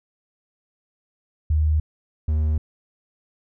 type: tone pair in turn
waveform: sine / triangle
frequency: 77 / 77 Hz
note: D#2 / D#2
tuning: -17 / -17 cents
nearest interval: unison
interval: 0 cents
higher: neither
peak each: -16 dBFS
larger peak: neither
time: 1.5-1.8 / 2.28-2.58 s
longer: neither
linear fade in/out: 5 ms
effects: none